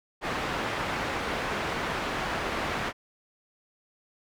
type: low-pass noise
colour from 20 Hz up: white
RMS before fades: -31 dBFS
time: 0.21-2.93 s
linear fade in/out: 50 ms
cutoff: 1700 Hz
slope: 12 dB/octave
effects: none